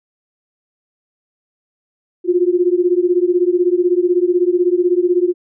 sine beating tone pair, 349.2 / 365.2 Hz, F4 / F#4, 0 / -23 cents, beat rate 16 Hz, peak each -14 / -15 dBFS, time 2.24-5.34 s, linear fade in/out 50 ms, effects none

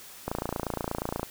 click train, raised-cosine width 1 ms, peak -15 dBFS, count 28, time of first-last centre 0.28-1.231 s, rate 28.4 Hz, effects white hiss -47 dBFS RMS until 1.3 s

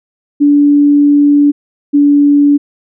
sine tone pair in turn, 289.2 / 288 Hz, D4 / D4, -27 / -34 cents, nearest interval unison, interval 7 cents, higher first, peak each -4 dBFS, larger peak neither, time 0.4-1.52 / 1.93-2.58 s, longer first, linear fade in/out 20 ms, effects none

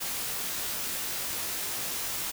white noise with comb filter, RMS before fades -33 dBFS, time 0-2.32 s, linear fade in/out 20 ms, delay 19 ms, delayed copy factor -0.8, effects none

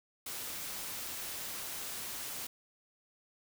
white noise, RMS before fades -41 dBFS, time 0.26-2.47 s, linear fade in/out 5 ms, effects none

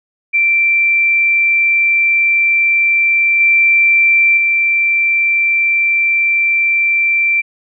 sine tone with level steps, 2349 Hz, D7, in tune, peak -9 / -7 / -10 dBFS, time 0.33-7.42 s, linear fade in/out 20 ms, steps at 3.4 / 4.37 s, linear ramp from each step 5 ms, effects none

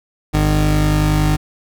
30% pulse tone pair together, 50.79 / 152.2 Hz, G#1 / D#3, -38 / -38 cents, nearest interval octave + perfect fifth, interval 1900 cents, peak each -13 dBFS, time 0.33-1.37 s, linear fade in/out 20 ms, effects none

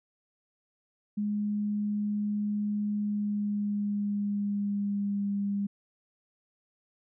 sine tone with pitch glide, 207.7 to 201 Hz, G#3 to G3, 0 to +44 cents, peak -27 dBFS, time 1.17-5.67 s, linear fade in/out 10 ms, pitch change -56 cents, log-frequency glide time 2.96-5.32 s, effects none

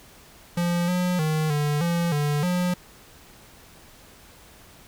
square tone with pitch steps, 173.6 / 180 / 155.8 / 147.5 / 171 / 146.9 / 179.1 Hz, F3 / F#3 / D#3 / D3 / F3 / D3 / F3, -10 / -47 / +3 / +8 / -36 / +1 / +44 cents, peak -22 dBFS, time 0.57-2.74 s, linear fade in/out 5 ms, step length 310 ms, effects pink hiss -50 dBFS RMS until 4.87 s

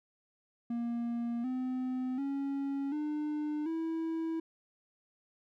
triangle tone with pitch steps, 235.7 / 255.6 / 277.1 / 300.4 / 325.7 Hz, A#3 / C4 / C#4 / D4 / E4, +19 / -40 / -1 / +39 / -21 cents, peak -30 dBFS, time 0.7-4.4 s, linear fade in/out 5 ms, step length 740 ms, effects none

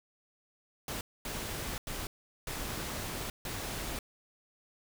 pink noise bursts at uneven times, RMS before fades -38 dBFS, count 5, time 0.88-1.01 / 1.25-1.78 / 1.87-2.07 / 2.47-3.3 / 3.45-3.99 s, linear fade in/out 2 ms, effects none

